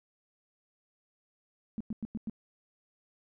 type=tone bursts; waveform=sine; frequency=220 Hz; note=A3; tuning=in tune; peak=-32 dBFS; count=5; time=1.78-2.297 s; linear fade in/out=0 ms; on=25 ms; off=98 ms; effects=none